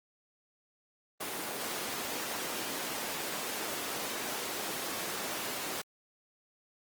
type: high-pass noise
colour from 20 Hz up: pink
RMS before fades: -37 dBFS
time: 1.2-5.82 s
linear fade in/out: 10 ms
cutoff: 300 Hz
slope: 12 dB/octave
effects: Opus 24 kbps